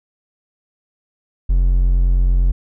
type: tone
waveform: triangle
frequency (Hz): 44.45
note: F1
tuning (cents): +31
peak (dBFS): -9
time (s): 1.49-2.52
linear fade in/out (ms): 10
effects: none